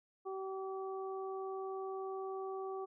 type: harmonic tone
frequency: 383.3 Hz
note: G4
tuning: 39 cents flat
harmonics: 1 / 2 / 3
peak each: -40 / -46 / -48 dBFS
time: 0.25-2.86 s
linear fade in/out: 20 ms
effects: none